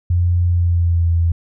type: tone with pitch glide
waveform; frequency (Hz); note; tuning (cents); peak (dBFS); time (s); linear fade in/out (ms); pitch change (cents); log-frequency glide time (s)
sine; 87.7 to 84.22; F2 to E2; +8 to +38; -12; 0.1-1.32; 5; -70; 0.46-1.11
effects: none